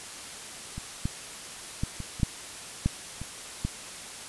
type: clicks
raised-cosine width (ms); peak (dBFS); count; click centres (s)
5; -23 / -15 / -15 / -23 / -26 / -10 / -11 / -24 / -15; 9; 0.78 / 1.055 / 1.835 / 2.003 / 2.199 / 2.232 / 2.86 / 3.216 / 3.65
effects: white hiss -41 dBFS RMS until 4.28 s + resampled to 24000 Hz